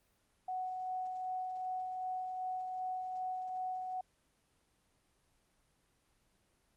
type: tone with tremolo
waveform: sine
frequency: 742 Hz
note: F#5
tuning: 5 cents sharp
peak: -35 dBFS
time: 0.48-4.01 s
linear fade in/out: 5 ms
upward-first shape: sine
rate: 2.6 Hz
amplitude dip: 30%
effects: pink hiss -74 dBFS RMS until 6.76 s + Opus 24 kbps